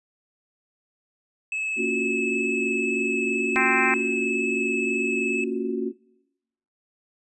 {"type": "tone with vibrato", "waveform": "triangle", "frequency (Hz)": 2595, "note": "E7", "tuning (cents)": -28, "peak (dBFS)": -24, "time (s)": [1.52, 5.44], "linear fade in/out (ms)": 2, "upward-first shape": "sine", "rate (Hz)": 18, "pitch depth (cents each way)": 15}
{"type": "chord", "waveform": "sine", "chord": "Gb major seventh", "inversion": "first", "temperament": "just", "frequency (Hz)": [231.2, 277.5, 346.9, 370], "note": ["Bb3", "Db4", "F4", "Gb4"], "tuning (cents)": [-14, 2, -12, 0], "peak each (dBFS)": [-29, -31, -33, -27], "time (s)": [1.76, 5.93], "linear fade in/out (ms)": 50}
{"type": "harmonic tone", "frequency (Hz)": 261.6, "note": "C4", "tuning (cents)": 0, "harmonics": [3, 4, 5, 6, 7, 8, 9], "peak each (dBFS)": [-28, -28, -30, -27, -27, -26, -27], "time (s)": [3.56, 3.94], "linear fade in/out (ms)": 0}
{"effects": ["noise-tail reverb RT60 0.9 s tail -22 dB re dry", "resampled to 24000 Hz"]}